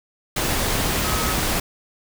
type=tone in noise; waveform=sine; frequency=1276 Hz; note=D#6; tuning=43 cents sharp; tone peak=-29 dBFS; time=1.04-1.34 s; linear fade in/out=5 ms; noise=pink; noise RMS=-22 dBFS; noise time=0.36-1.6 s; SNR=-10 dB; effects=none